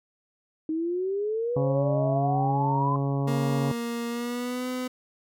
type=exponential sweep; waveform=sine; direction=up; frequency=311.1 to 1030 Hz; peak=-25 dBFS; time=0.69-2.96 s; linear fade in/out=2 ms
type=harmonic tone; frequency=138.9 Hz; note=C#3; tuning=4 cents sharp; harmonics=1 / 2 / 3 / 4 / 5 / 6 / 7 / 8; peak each=-25 / -31 / -35 / -37 / -39 / -41 / -42 / -43 dBFS; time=1.56-3.72 s; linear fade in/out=5 ms
type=tone with pitch glide; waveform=30% pulse; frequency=234.8 to 253.1 Hz; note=A#3 to B3; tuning=+13 to +43 cents; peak=-26 dBFS; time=3.27-4.88 s; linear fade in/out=10 ms; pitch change=+130 cents; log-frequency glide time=4.08-4.68 s
effects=none

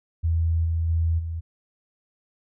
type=tone with level steps; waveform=sine; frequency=82.41 Hz; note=E2; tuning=in tune; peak=-19 / -21 / -19 / -27 dBFS; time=0.23-1.41 s; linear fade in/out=20 ms; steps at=0.64 / 0.88 / 1.18 s; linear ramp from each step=20 ms; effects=none

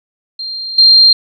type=tone with level steps; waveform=sine; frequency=4186 Hz; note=C8; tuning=in tune; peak=-20 / -3 dBFS; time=0.39-1.13 s; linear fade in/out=5 ms; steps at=0.78 s; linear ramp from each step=5 ms; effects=none

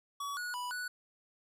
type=tone with pitch steps; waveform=square; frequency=1133 / 1459 / 985 / 1478 Hz; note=C#6 / F#6 / B5 / F#6; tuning=+37 / -25 / -5 / -2 cents; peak=-37 dBFS; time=0.2-0.88 s; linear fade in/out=5 ms; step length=170 ms; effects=resampled to 32000 Hz

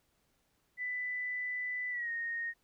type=tone with pitch glide; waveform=sine; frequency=1991 to 1857.7 Hz; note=B6 to A#6; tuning=+14 to -6 cents; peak=-34 dBFS; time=0.77-2.54 s; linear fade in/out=50 ms; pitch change=-120 cents; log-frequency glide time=1.9-2.1 s; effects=pink hiss -75 dBFS RMS until 2.63 s

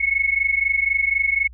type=tone pair together; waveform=sine; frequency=2184 / 2208 Hz; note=C#7 / C#7; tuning=-26 / -7 cents; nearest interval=unison; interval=19 cents; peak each=-20 dBFS; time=0-1.48 s; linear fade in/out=10 ms; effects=added 60 Hz sine -39 dBFS peak until 1.53 s

